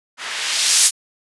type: noise with low-pass filter sweep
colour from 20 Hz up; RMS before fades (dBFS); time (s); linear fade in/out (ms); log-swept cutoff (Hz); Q
violet; -17; 0.17-0.91; 50; 1400 to 9000; 0.89
effects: resampled to 24000 Hz